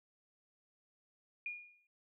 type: tone with exponential decay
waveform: sine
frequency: 2432 Hz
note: D#7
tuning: 40 cents flat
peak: -36 dBFS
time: 1.46-1.87 s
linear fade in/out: 2 ms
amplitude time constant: 87 ms
effects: none